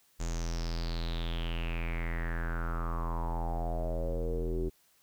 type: tone with low-pass filter sweep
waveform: square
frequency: 41.86 Hz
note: E1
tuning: 27 cents sharp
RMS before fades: -33 dBFS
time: 0.19-4.7 s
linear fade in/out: 20 ms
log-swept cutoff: 7100 to 360 Hz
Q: 7
effects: white hiss -67 dBFS RMS until 5.02 s